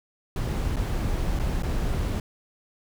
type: noise with dropouts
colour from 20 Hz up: brown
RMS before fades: -26 dBFS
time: 0.36-2.2 s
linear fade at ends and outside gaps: 2 ms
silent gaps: 0.76-0.766 / 1.391-1.396 / 1.624-1.632 s
effects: none